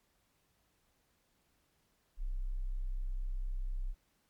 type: tone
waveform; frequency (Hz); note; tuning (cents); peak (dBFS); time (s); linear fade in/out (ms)
sine; 32.1; C1; -32; -33; 2.17-3.95; 50
effects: pink hiss -75 dBFS RMS until 4.29 s + MP3 96 kbps